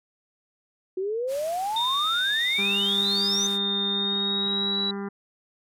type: exponential sweep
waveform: sine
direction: up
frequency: 364.6 to 6260 Hz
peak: -25 dBFS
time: 0.97-3.47 s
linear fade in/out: 5 ms
type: noise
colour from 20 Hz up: white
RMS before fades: -41 dBFS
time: 1.27-3.59 s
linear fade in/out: 50 ms
type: tone with pitch glide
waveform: sine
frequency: 3650 to 3912 Hz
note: A#7 to B7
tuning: -37 to -17 cents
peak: -24 dBFS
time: 1.76-4.91 s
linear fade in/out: 5 ms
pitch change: +120 cents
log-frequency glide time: 3.92-4.78 s
type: harmonic tone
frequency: 199.1 Hz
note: G3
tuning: 27 cents sharp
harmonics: 1 / 2 / 4 / 5 / 6 / 7 / 8 / 9 / 10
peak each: -31 / -34 / -43 / -45 / -45 / -45 / -50 / -51 / -53 dBFS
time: 2.58-5.09 s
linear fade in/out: 10 ms
effects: low-pass 12000 Hz 12 dB/octave